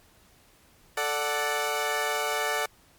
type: chord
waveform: 15% pulse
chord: D major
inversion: second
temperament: equal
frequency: 440 / 587.3 / 740 Hz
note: A4 / D5 / F#5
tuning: 0 / 0 / 0 cents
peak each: -24 dBFS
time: 0.97-2.66 s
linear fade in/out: 5 ms
effects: pink hiss -59 dBFS RMS until 2.98 s + MP3 96 kbps